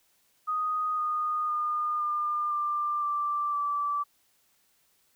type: tone with pitch steps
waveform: sine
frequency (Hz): 1244.5 / 1230.2 / 1216.1 / 1202.1 / 1188.3 / 1174.7 / 1161.2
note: D#6 / D#6 / D#6 / D6 / D6 / D6 / D6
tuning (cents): 0 / -20 / -40 / +40 / +20 / 0 / -20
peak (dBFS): -26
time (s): 0.47-4.04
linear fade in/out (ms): 20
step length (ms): 510
effects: white hiss -68 dBFS RMS until 5.15 s